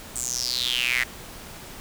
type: tone with high-pass filter sweep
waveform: square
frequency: 61.74 Hz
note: B1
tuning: in tune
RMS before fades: -26 dBFS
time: 0.15-1.04 s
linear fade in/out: 10 ms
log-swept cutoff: 8200 to 1900 Hz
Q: 7.1
effects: pink hiss -41 dBFS RMS until 1.8 s